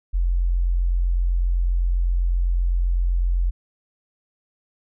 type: tone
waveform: sine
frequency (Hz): 43.9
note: F1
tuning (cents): +10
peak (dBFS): -17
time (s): 0.13-3.51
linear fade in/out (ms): 20
effects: none